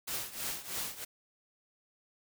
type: noise with tremolo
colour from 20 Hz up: white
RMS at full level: -35 dBFS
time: 0.07-1.05 s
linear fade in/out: 10 ms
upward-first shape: triangle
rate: 3.1 Hz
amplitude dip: 85%
effects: none